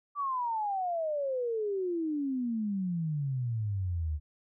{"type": "exponential sweep", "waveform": "sine", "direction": "down", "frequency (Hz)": [1174.7, 72.8], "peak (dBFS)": -29, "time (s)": [0.15, 4.2], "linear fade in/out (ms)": 50, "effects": []}